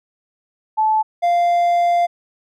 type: tone pair in turn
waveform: sine / triangle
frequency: 869 / 695.5 Hz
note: A5 / F5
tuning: -22 / -7 cents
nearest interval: major third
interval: 385 cents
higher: first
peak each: -13 / -11 dBFS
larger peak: second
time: 0.77-1.03 / 1.22-2.07 s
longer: second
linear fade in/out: 20 ms
effects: none